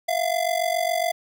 square ring-modulated tone, 683 Hz, F5, 39 cents flat, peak -19 dBFS, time 0.08-1.12 s, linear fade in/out 10 ms, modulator 23.6 Hz, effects 10-bit

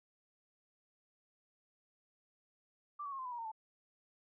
sine tone with pitch steps, 1174.7 / 1126.8 / 1080.9 / 1036.9 / 994.7 / 954.2 / 915.3 / 878 Hz, D6 / C#6 / C#6 / C6 / B5 / A#5 / A#5 / A5, 0 / +28 / -44 / -16 / +12 / +40 / -32 / -4 cents, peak -40 dBFS, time 2.99-3.518 s, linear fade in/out 10 ms, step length 66 ms, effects none

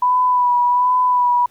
sine tone with vibrato, 987.8 Hz, B5, in tune, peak -12 dBFS, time 0.02-1.46 s, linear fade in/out 5 ms, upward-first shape sine, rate 1.3 Hz, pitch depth 26 cents each way, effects pink hiss -55 dBFS RMS until 1.5 s

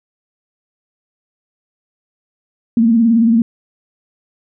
sine tone with vibrato, 229 Hz, A#3, 31 cents flat, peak -8 dBFS, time 2.77-3.42 s, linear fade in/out 2 ms, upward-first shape sine, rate 18 Hz, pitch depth 69 cents each way, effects none

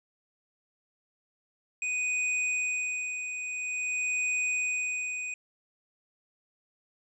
square tone with tremolo, 2489 Hz, D#7, in tune, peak -27 dBFS, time 1.82-5.34 s, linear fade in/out 2 ms, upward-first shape sine, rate 0.49 Hz, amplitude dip 55%, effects resampled to 22050 Hz

